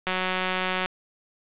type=click train; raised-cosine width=0.3 ms; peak=-10 dBFS; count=147; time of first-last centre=0.07-0.859 s; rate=185 Hz; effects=resampled to 8000 Hz + 8-bit